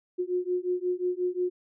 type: beating tone pair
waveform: sine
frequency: 357.8 / 363.4 Hz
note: F4 / F#4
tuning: +42 / -31 cents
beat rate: 5.6 Hz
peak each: -29 dBFS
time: 0.18-1.5 s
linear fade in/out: 20 ms
effects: none